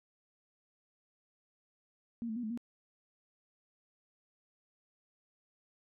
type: tone with pitch steps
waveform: sine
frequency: 233.1 / 219.7 / 243.6 / 216.8 / 237.5 Hz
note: A#3 / A3 / B3 / A3 / A#3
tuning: 0 / -2 / -24 / -25 / +33 cents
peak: -35 dBFS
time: 2.22-2.575 s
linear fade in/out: 0 ms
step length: 71 ms
effects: none

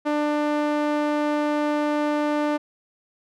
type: tone with band-pass filter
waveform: sawtooth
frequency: 297.3 Hz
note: D4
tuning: 21 cents sharp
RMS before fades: -23 dBFS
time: 0.05-2.58 s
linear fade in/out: 20 ms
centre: 650 Hz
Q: 0.65
effects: none

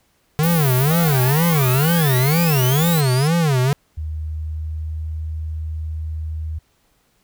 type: tone with vibrato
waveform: square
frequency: 146.83 Hz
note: D3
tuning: in tune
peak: -15 dBFS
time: 0.39-3.73 s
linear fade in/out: 0 ms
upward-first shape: sine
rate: 2.1 Hz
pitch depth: 270 cents each way
type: band-stop noise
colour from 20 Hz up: white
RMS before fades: -25 dBFS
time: 0.43-3.01 s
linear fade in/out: 5 ms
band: 460 to 11000 Hz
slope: 24 dB/octave
type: exponential sweep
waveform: 25% pulse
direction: up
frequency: 616 to 5274 Hz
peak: -24 dBFS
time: 0.9-3.28 s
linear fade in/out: 10 ms
type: tone with pitch glide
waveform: sine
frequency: 77.78 to 78.64 Hz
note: D#2 to D#2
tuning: 0 to +19 cents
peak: -23 dBFS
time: 3.97-6.59 s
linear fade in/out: 10 ms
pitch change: +19 cents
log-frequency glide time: 4.22-5.06 s
effects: pink hiss -62 dBFS RMS until 7.23 s

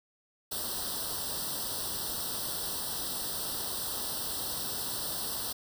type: noise with comb filter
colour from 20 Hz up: white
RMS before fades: -35 dBFS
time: 0.51-5.53 s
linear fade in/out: 10 ms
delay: 0.22 ms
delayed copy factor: +0.95
effects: none

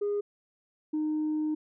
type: tone pair in turn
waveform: sine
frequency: 410 / 307.2 Hz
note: G#4 / D#4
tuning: -22 / -22 cents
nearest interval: perfect fourth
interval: 500 cents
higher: first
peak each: -25 dBFS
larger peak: neither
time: 0.01-0.21 / 0.93-1.55 s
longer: second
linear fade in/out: 10 ms
effects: tanh soft clip ceiling -24 dBFS

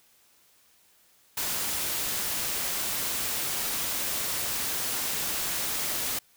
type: noise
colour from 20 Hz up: white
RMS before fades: -30 dBFS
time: 1.37-6.19 s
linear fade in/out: 5 ms
effects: white hiss -62 dBFS RMS until 6.36 s

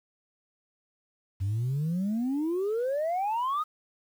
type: exponential sweep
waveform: sine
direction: up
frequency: 92.5 to 1276 Hz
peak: -24 dBFS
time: 1.4-3.64 s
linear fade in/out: 20 ms
effects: tanh soft clip ceiling -24 dBFS + 9-bit

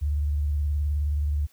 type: tone with vibrato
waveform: sine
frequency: 73.4 Hz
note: D2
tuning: in tune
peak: -22 dBFS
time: 0.01-1.47 s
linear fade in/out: 20 ms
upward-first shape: sine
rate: 19 Hz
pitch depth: 79 cents each way
effects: white hiss -61 dBFS RMS until 1.52 s

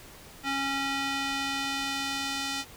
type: tone with band-pass filter sweep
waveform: square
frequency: 274.4 Hz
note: C#4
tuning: 17 cents flat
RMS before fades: -31 dBFS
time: 0.43-2.65 s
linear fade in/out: 50 ms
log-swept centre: 2200 to 4300 Hz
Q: 0.82
effects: pink hiss -49 dBFS RMS until 2.76 s

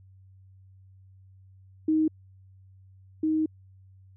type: tone pair in turn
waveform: sine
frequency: 313.4 / 313.4 Hz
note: D#4 / D#4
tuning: +13 / +13 cents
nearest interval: unison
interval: 0 cents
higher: neither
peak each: -20 / -22 dBFS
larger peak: first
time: 1.88-2.08 / 3.23-3.46 s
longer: second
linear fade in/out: 5 ms
effects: added 95 Hz sine -51 dBFS peak until 4.16 s

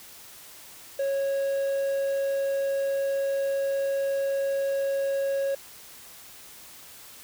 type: tone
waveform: triangle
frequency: 550 Hz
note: C#5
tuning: 14 cents flat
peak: -22 dBFS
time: 0.99-5.55 s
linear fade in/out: 5 ms
effects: white hiss -47 dBFS RMS until 7.23 s

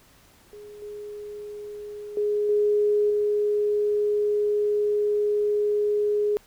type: tone with level steps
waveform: sine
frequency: 416.3 Hz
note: G#4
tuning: 4 cents sharp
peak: -40 / -34 / -21 / -18 / -20 dBFS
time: 0.53-6.37 s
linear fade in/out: 0 ms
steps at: 0.82 / 2.17 / 2.49 / 3.1 s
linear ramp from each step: 2 ms
effects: pink hiss -56 dBFS RMS until 6.46 s

